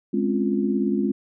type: chord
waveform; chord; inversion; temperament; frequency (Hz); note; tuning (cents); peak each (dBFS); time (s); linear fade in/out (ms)
sine; Db major seventh; second; equal with one note detuned; 207.7 / 259.8 / 277.2 / 349.2; Ab3 / C4 / Db4 / F4; 0 / -12 / 0 / 0; -23 / -26 / -27 / -26; 0.13-1.12; 10
effects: none